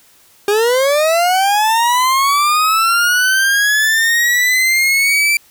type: linear sweep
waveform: 40% pulse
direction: up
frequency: 400.1 to 2349 Hz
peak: -10 dBFS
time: 0.48-5.37 s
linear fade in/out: 2 ms
effects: white hiss -49 dBFS RMS until 5.5 s